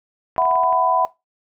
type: clicks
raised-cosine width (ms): 0.5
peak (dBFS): -23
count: 7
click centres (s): 0.363 / 0.42 / 0.454 / 0.512 / 0.556 / 0.635 / 0.727
type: chord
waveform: sine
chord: E suspended second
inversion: none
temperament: equal with one note detuned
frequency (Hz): 659.3 / 740 / 998.7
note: E5 / F#5 / B5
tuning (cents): 0 / 0 / +19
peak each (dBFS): -20 / -19 / -18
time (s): 0.38-1.05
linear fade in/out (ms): 0
effects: noise-tail reverb RT60 0.2 s tail -19 dB re dry